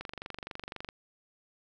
click train, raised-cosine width 0.3 ms, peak -23 dBFS, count 22, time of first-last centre 0.01-0.889 s, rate 23.9 Hz, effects none

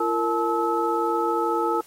sine tone cluster, 340.7 / 462.4 / 864 / 1296 Hz, F4 / A#4 / A5 / E6, -43 / -14 / -32 / -30 cents, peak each -26 dBFS, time 0-1.81 s, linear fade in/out 5 ms, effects white hiss -52 dBFS RMS until 1.86 s + AAC 48 kbps

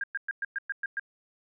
sine tone bursts, 1611 Hz, G6, 47 cents sharp, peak -28 dBFS, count 8, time 0.01-0.996 s, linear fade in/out 2 ms, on 27 ms, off 110 ms, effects none

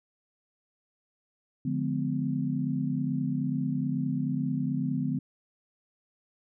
sine chord, D diminished seventh, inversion none, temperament just, 146.83 / 176.2 / 211.4 / 253.7 Hz, D3 / F3 / Ab3 / Cb4, 0 / +16 / +31 / +47 cents, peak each -31 / -34 / -35 / -30 dBFS, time 1.65-5.19 s, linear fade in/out 5 ms, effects none

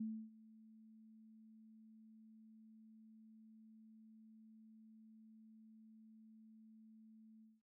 sine tone with ADSR envelope, 220 Hz, A3, in tune, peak -39 dBFS, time 0-7.62 s, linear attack 8 ms, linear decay 290 ms, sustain -21 dB, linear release 200 ms, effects none

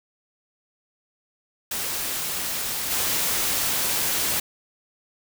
white noise with level steps, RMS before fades -28 / -24 dBFS, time 1.71-4.4 s, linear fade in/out 5 ms, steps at 2.9 s, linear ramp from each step 20 ms, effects none

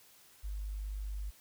sine tone, 50.6 Hz, G#1, 44 cents flat, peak -36 dBFS, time 0.43-1.31 s, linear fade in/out 20 ms, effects white hiss -61 dBFS RMS until 1.4 s

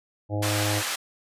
harmonic tone, 103.83 Hz, G#2, in tune, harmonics 1 / 3 / 4 / 5 / 6 / 7 / 8, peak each -26 / -31 / -42 / -34 / -35 / -40 / -39 dBFS, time 0.29-0.83 s, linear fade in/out 50 ms
pink band-pass noise, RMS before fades -29 dBFS, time 0.42-0.96 s, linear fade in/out 10 ms, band 990 to 13000 Hz, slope 12 dB/octave
effects resampled to 32000 Hz

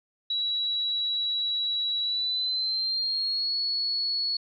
sine tone with pitch glide, 3904 to 4382 Hz, B7 to C#8, -21 to -21 cents, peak -25 dBFS, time 0.3-4.37 s, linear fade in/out 5 ms, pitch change +200 cents, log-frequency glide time 2.01-3.58 s, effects none

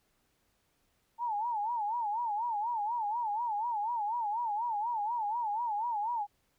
sine tone with vibrato, 890 Hz, A5, 20 cents sharp, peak -30 dBFS, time 1.18-6.27 s, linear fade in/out 50 ms, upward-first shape sine, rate 4.1 Hz, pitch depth 150 cents each way, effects pink hiss -74 dBFS RMS until 6.58 s

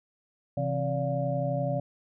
sine tone cluster, 133.7 / 165.4 / 267.4 / 577 / 706 Hz, C3 / E3 / C4 / D5 / F5, +38 / +6 / +38 / -31 / +19 cents, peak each -30 / -34 / -37 / -30 / -36 dBFS, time 0.57-1.8 s, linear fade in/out 5 ms, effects none

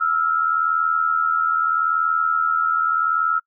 sine tone pair together, 1313.2 / 1394 Hz, E6 / F6, -7 / -4 cents, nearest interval minor second, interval 103 cents, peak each -18 / -22 dBFS, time 0-3.4 s, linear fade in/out 20 ms, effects noise-tail reverb RT60 0.1 s tail -26 dB re dry

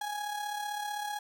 35% pulse tone with amplitude modulation, 830.6 Hz, G#5, in tune, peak -30 dBFS, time 0.01-1.19 s, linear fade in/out 5 ms, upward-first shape sine, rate 35.7 Hz, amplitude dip 50%, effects none

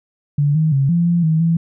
sine tone with pitch steps, 144.7 / 157.4 / 136.8 / 170.9 / 172 / 159 / 166.2 Hz, D3 / D#3 / C#3 / F3 / F3 / D#3 / E3, -25 / +20 / -23 / -37 / -26 / +38 / +15 cents, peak -12 dBFS, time 0.38-1.57 s, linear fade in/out 5 ms, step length 170 ms, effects none

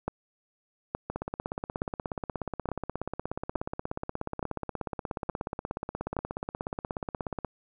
two click trains, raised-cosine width 1 ms, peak -15 / -18 dBFS, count 8 / 107, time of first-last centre 0.08-6.167 / 1.1-7.447 s, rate 1.15 / 16.7 Hz, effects none

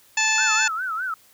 harmonic tone, 874 Hz, A5, 12 cents flat, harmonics 1 / 2 / 3 / 4 / 5 / 6 / 7 / 8, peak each -27 / -24 / -22 / -31 / -30 / -33 / -32 / -25 dBFS, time 0.17-0.68 s, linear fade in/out 5 ms
sine tone with vibrato, 1400 Hz, F6, 4 cents sharp, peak -24 dBFS, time 0.38-1.14 s, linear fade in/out 2 ms, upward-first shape sine, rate 4.9 Hz, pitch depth 170 cents each way
effects white hiss -55 dBFS RMS until 1.33 s

